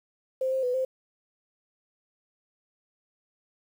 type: tone with pitch steps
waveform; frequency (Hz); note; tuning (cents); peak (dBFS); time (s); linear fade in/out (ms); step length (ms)
sine; 522 / 527 / 497.2 / 521; C5 / C5 / B4 / C5; -4 / +12 / +12 / -7; -24; 0.41-0.85; 5; 110
effects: 9-bit